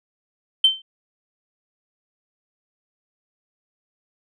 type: tone with exponential decay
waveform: sine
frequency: 3100 Hz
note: G7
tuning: 20 cents flat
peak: -7 dBFS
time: 0.64-0.82 s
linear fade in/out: 5 ms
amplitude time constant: 39 ms
effects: tanh soft clip ceiling -5 dBFS